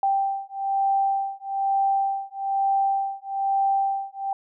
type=beating tone pair; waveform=sine; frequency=784 / 785.1 Hz; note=G5 / G5; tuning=0 / +2 cents; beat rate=1.1 Hz; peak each=-24 dBFS; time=0.03-4.33 s; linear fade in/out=2 ms; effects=none